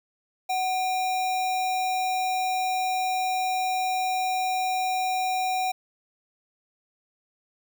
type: tone with sample-and-hold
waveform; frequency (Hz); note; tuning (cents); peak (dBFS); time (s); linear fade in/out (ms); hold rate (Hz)
sine; 745; F#5; +12; -23; 0.49-5.72; 10; 3150
effects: none